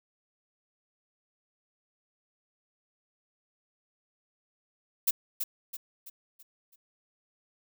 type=noise with echo; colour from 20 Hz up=violet; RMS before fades=-24 dBFS; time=5.07-5.11 s; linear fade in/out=10 ms; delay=330 ms; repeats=5; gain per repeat=-7 dB; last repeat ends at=6.76 s; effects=none